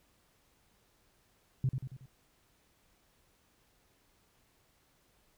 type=tone with echo; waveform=sine; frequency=130.4 Hz; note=C3; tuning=5 cents flat; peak=-25 dBFS; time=1.64-1.69 s; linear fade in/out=2 ms; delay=92 ms; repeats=4; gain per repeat=-6 dB; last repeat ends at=2.058 s; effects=tanh soft clip ceiling -21 dBFS + pink hiss -70 dBFS RMS until 5.37 s